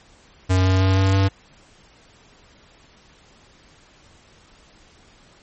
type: tone with pitch steps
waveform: square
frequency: 93 / 93.97 / 94.95 / 95.95 / 96.95 Hz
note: F#2 / F#2 / F#2 / G2 / G2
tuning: +9 / +27 / +45 / -37 / -19 cents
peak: -15 dBFS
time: 0.49-1.29 s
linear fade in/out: 20 ms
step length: 160 ms
effects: pink hiss -52 dBFS RMS until 5.42 s + MP3 32 kbps